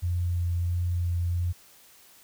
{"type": "tone with vibrato", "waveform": "sine", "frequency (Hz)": 87.3, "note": "F2", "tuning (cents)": 0, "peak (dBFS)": -24, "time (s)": [0.02, 1.53], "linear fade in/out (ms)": 20, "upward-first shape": "sine", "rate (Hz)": 1.5, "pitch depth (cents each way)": 13, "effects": ["white hiss -55 dBFS RMS until 2.23 s"]}